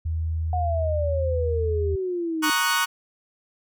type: tone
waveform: sine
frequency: 80.5 Hz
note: E2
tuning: 41 cents flat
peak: -23 dBFS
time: 0.05-1.96 s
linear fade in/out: 10 ms
type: exponential sweep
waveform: sine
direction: down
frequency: 733 to 301.9 Hz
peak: -24 dBFS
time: 0.53-2.5 s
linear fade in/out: 2 ms
type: chord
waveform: sawtooth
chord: D# minor seventh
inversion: second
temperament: equal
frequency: 932.3 / 1108.7 / 1244.5 / 1480 Hz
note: A#5 / C#6 / D#6 / F#6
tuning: 0 / 0 / 0 / 0 cents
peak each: -24 / -22 / -25 / -20 dBFS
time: 2.42-2.86 s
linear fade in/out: 20 ms
effects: none